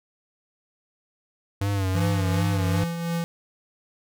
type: tone with vibrato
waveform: square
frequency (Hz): 97.3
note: G2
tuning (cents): -12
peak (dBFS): -23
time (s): 1.61-2.84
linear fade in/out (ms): 5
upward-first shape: sine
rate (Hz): 2.6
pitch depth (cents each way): 67
type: tone with tremolo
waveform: square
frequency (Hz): 168.7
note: E3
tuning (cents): +40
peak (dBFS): -24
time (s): 1.95-3.24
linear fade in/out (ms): 0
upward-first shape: triangle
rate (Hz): 2.7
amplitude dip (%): 50
effects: none